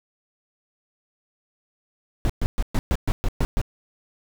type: noise bursts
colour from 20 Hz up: brown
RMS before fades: -20 dBFS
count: 9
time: 2.25-3.615 s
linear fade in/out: 0 ms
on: 45 ms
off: 120 ms
effects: none